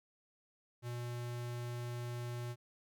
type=tone; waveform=square; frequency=120.7 Hz; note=B2; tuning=39 cents flat; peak=-40 dBFS; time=0.82-2.56 s; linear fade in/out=50 ms; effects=none